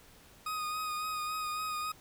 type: tone with vibrato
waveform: 40% pulse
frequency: 1244.5 Hz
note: D#6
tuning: in tune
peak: -33 dBFS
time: 0.46-1.92 s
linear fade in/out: 5 ms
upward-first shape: sine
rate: 3.6 Hz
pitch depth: 23 cents each way
effects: pink hiss -58 dBFS RMS until 2 s